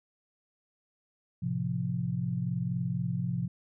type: chord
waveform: sine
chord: F major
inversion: first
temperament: equal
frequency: 110 / 130.81 / 174.61 Hz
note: A2 / C3 / F3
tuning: 0 / 0 / 0 cents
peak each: -36 / -32 / -32 dBFS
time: 1.42-3.48 s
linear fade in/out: 10 ms
effects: none